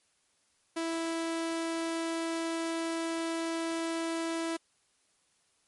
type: tone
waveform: sawtooth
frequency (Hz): 329.6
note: E4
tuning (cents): 0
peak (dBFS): -27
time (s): 0.76-4.57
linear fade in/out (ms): 10
effects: white hiss -71 dBFS RMS until 5.67 s + MP3 48 kbps